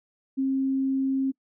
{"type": "tone", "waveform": "sine", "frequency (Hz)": 267.7, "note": "C4", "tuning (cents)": 40, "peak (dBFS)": -22, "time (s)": [0.37, 1.32], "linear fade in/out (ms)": 20, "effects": ["noise-tail reverb RT60 0.1 s tail -24 dB re dry"]}